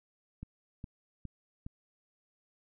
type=click train; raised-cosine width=5 ms; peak=-29 dBFS; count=4; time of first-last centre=0.43-1.665 s; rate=2.43 Hz; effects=none